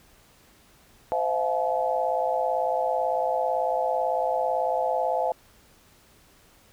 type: tone cluster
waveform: sine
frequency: 515 / 650 / 708 / 857 Hz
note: C5 / E5 / F5 / A5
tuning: -28 / -24 / +23 / -46 cents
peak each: -28 dBFS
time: 1.12-5.32 s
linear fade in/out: 0 ms
effects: pink hiss -57 dBFS RMS until 6.72 s